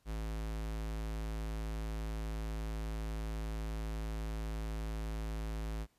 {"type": "tone", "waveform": "square", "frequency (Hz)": 54.1, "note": "A1", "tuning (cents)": -29, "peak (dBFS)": -37, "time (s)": [0.05, 5.87], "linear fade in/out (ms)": 50, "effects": ["pink hiss -74 dBFS RMS until 5.98 s", "resampled to 32000 Hz"]}